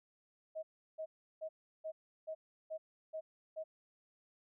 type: tone bursts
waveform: sine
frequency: 633 Hz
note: D#5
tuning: 30 cents sharp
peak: -39 dBFS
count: 8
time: 0.55-3.64 s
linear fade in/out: 20 ms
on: 80 ms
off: 350 ms
effects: none